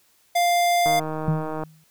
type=tone; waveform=square; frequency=698.5 Hz; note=F5; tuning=in tune; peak=-18 dBFS; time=0.35-1 s; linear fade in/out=10 ms
type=click train; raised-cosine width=1 ms; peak=-16 dBFS; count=122; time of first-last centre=0.86-1.636 s; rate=156 Hz
type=tone with exponential decay; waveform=sine; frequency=157.4 Hz; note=D#3; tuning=20 cents sharp; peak=-16 dBFS; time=1.28-1.84 s; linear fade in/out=0 ms; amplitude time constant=120 ms
effects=white hiss -61 dBFS RMS until 1.9 s